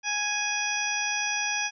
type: harmonic tone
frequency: 830.6 Hz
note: G#5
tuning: in tune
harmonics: 1 / 2 / 3 / 4 / 6 / 7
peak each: -34 / -32 / -30 / -37 / -37 / -32 dBFS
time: 0.03-1.71 s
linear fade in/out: 50 ms
effects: none